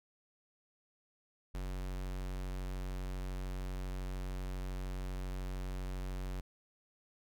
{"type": "tone", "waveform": "square", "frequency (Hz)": 46.42, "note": "F#1", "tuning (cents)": 6, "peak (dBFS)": -38, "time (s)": [1.54, 6.41], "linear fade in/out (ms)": 10, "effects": []}